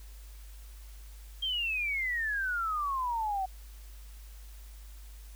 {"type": "exponential sweep", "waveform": "sine", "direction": "down", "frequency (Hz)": [3216, 744], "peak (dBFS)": -29, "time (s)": [1.42, 3.46], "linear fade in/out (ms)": 10, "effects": ["added 51 Hz sine -45 dBFS peak until 5.35 s", "white hiss -58 dBFS RMS until 5.35 s"]}